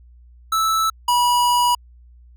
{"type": "tone pair in turn", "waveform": "square", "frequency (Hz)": [1313, 972.1], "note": ["E6", "B5"], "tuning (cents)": [-7, -28], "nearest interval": "perfect fourth", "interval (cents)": 521, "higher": "first", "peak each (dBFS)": [-17, -15], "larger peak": "second", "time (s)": [[0.52, 0.9], [1.08, 1.75]], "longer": "second", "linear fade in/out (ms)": 5, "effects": ["added 60 Hz sine -44 dBFS peak until 2.36 s"]}